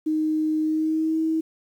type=tone with pitch glide; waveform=sine; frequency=311.1 to 320 Hz; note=D#4 to D#4; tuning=0 to +49 cents; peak=-20 dBFS; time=0.06-1.41 s; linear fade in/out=10 ms; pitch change=+49 cents; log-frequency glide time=0.62-1.19 s; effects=9-bit